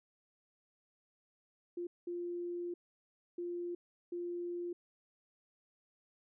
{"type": "tone bursts at uneven times", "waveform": "sine", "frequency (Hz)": 349.1, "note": "F4", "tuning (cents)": -1, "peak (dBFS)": -37, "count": 4, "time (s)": [[1.77, 1.87], [2.07, 2.74], [3.38, 3.75], [4.12, 4.73]], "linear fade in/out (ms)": 5, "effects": []}